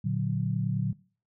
sine chord, Bb augmented, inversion none, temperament equal, 116.54 / 146.83 / 185 Hz, Bb2 / D3 / F#3, 0 / 0 / 0 cents, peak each -30 dBFS, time 0.04-0.93 s, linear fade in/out 10 ms, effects noise-tail reverb RT60 0.4 s tail -21 dB re dry

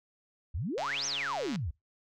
sine exponential two-way sweep, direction up then down, 64.3 to 6520 to 64.3 Hz, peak -31 dBFS, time 0.54-1.71 s, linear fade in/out 10 ms, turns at 1.06 s
click train, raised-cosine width 0.2 ms, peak -23 dBFS, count 110, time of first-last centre 0.78-1.559 s, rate 140 Hz
effects noise-tail reverb RT60 0.2 s tail -23 dB re dry

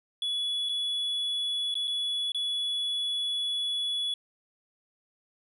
triangle tone with dropouts, 3400 Hz, G#7, 40 cents sharp, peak -26 dBFS, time 0.22-4.14 s, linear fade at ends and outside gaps 2 ms, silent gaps 0.689-0.693 / 1.742-1.753 / 1.874-1.878 / 2.32-2.346 s, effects resampled to 32000 Hz

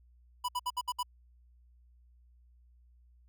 square tone bursts, 987.8 Hz, B5, in tune, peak -31 dBFS, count 6, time 0.44-1.031 s, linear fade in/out 10 ms, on 46 ms, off 63 ms, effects added 60 Hz sine -59 dBFS peak until 3.28 s

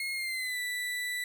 35% pulse tone with pitch glide, 2154 to 1975.2 Hz, C7 to B6, +50 to 0 cents, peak -30 dBFS, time 0-1.24 s, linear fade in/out 2 ms, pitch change -150 cents, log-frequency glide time 0.13-0.59 s, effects none

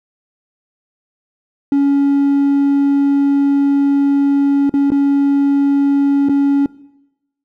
triangle tone with dropouts, 280.4 Hz, C#4, 20 cents sharp, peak -7 dBFS, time 1.72-6.66 s, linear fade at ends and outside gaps 2 ms, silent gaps 4.695-4.739 / 4.904-4.918 / 6.287-6.294 s, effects noise-tail reverb RT60 0.9 s tail -21 dB re dry + tanh soft clip ceiling -4 dBFS

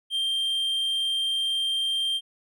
triangle tone, 3171 Hz, G7, 19 cents sharp, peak -22 dBFS, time 0.1-2.21 s, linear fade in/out 50 ms, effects none

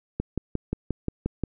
click train, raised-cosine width 3 ms, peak -13 dBFS, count 8, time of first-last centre 0.2-1.437 s, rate 5.66 Hz, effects none

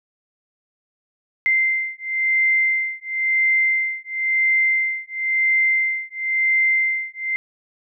sine beating tone pair, 2084 / 2084.97 Hz, C7 / C7, -7 / -7 cents, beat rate 0.97 Hz, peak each -20 dBFS, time 1.46-7.36 s, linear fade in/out 0 ms, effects none

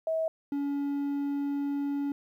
sine / triangle tone pair in turn, 644 / 283.2 Hz, E5 / C#4, -41 / +37 cents, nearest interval octave + major second, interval 1422 cents, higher first, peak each -26 dBFS, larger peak neither, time 0.07-0.28 / 0.52-2.12 s, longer second, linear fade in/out 2 ms, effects 11-bit

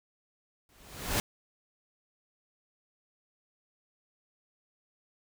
pink noise with exponential growth, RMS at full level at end -26 dBFS, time 0.69-1.2 s, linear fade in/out 1 ms, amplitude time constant 110 ms, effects none

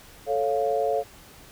sine chord, A augmented, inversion none, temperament equal, 440 / 554.4 / 698.5 Hz, A4 / C#5 / E#5, 0 / 0 / 0 cents, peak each -26 dBFS, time 0.26-1.04 s, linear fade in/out 50 ms, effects pink hiss -49 dBFS RMS until 1.51 s

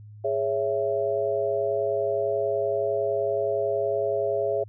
sine chord, C# minor, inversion second, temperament just, 415.8 / 554.4 / 665.2 Hz, G#4 / C#5 / E5, +2 / 0 / +16 cents, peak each -27 dBFS, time 0.24-4.64 s, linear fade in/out 10 ms, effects added 105 Hz sine -42 dBFS peak until 4.68 s

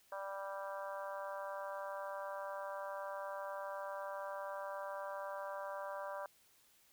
harmonic tone, 196 Hz, G3, in tune, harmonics 3 / 4 / 5 / 6 / 7 / 8, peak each -44 / -51 / -47 / -50 / -54 / -52 dBFS, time 0.12-6.26 s, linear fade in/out 2 ms, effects white hiss -69 dBFS RMS until 6.92 s

